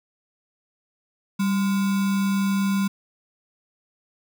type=tone with sample-and-hold; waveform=sine; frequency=196 Hz; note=G3; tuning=in tune; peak=-19 dBFS; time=1.39-2.88 s; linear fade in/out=10 ms; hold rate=1225 Hz; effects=none